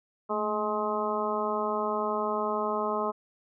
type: harmonic tone with a mistuned harmonic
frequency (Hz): 211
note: G#3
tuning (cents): +28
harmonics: 1 / 2 / 3 / 4 / 5 / 6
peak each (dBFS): -36 / -32 / -33 / -35 / -32 / -35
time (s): 0.29-3.12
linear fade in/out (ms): 20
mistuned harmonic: 1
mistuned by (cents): +61
effects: none